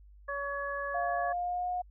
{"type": "harmonic tone", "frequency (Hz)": 564, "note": "C#5", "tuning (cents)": 30, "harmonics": [1, 2, 3], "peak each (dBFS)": [-37, -37, -37], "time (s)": [0.28, 1.33], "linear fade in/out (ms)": 10}
{"type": "tone with pitch glide", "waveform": "sine", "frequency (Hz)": [698.5, 721], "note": ["F5", "F#5"], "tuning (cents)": [0, -45], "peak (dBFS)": -30, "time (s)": [0.94, 1.82], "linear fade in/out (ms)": 10, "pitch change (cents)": 55, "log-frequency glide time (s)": [1.19, 1.68]}
{"effects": ["added 50 Hz sine -52 dBFS peak until 1.9 s"]}